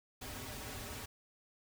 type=noise with comb filter; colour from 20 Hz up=pink; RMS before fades=-45 dBFS; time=0.21-1.06 s; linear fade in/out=10 ms; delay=5.8 ms; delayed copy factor=-0.65; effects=none